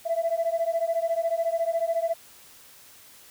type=beating tone pair; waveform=sine; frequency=659.3 / 673.3 Hz; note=E5 / E5; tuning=0 / +36 cents; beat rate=14 Hz; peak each=-25 dBFS; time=0.05-2.14 s; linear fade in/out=20 ms; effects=tanh soft clip ceiling -18 dBFS + white hiss -51 dBFS RMS until 3.3 s